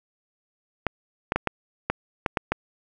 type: clicks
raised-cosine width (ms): 0.5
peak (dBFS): -7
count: 8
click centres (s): 0.867 / 1.321 / 1.36 / 1.473 / 1.9 / 2.262 / 2.372 / 2.52
effects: none